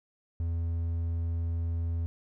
triangle tone, 83.7 Hz, E2, 27 cents sharp, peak -26 dBFS, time 0.4-2.06 s, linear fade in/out 0 ms, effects none

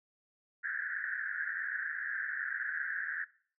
white band-pass noise, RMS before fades -37 dBFS, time 0.63-3.25 s, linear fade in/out 20 ms, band 1500 to 1800 Hz, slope 96 dB/octave, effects noise-tail reverb RT60 0.5 s tail -21 dB re dry

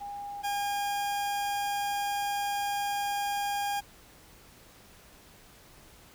sine / 40% pulse tone pair in turn, 811 / 811 Hz, G#5 / G#5, -41 / -41 cents, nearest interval unison, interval 0 cents, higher neither, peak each -36 / -28 dBFS, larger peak second, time 0-0.43 / 0.43-3.81 s, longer second, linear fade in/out 20 ms, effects pink hiss -55 dBFS RMS until 6.14 s

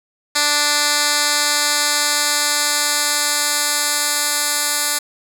10% pulse tone with band-pass filter sweep, 293.7 Hz, D4, in tune, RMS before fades -18 dBFS, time 0.35-4.99 s, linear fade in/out 10 ms, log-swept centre 5900 to 9700 Hz, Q 0.82, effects none

